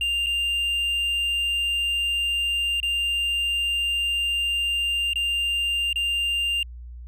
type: tone with dropouts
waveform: triangle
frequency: 2794 Hz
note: F7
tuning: in tune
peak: -20 dBFS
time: 0.01-6.63 s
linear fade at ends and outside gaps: 2 ms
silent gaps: 0.262-0.267 / 2.802-2.829 / 5.134-5.157 / 5.93-5.958 s
effects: added 60 Hz sine -36 dBFS peak until 7.07 s